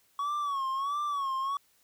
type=tone with vibrato; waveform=triangle; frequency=1119 Hz; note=C#6; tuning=16 cents sharp; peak=-27 dBFS; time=0.19-1.57 s; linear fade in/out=2 ms; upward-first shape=sine; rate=1.5 Hz; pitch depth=97 cents each way; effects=white hiss -67 dBFS RMS until 1.83 s